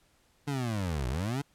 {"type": "linear two-way sweep", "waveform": "25% pulse", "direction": "down then up", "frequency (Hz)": [146.83, 58.3, 146.83], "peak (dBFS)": -26, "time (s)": [0.47, 1.42], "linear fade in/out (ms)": 10, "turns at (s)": 1.08, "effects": ["pink hiss -67 dBFS RMS until 1.54 s", "low-pass 12000 Hz 12 dB/octave"]}